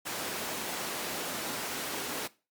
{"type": "high-pass noise", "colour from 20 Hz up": "pink", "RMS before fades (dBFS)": -36, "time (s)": [0.05, 2.28], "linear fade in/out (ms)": 20, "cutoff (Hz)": 260, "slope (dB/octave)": 12, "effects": ["noise-tail reverb RT60 0.3 s tail -19 dB re dry", "Opus 48 kbps"]}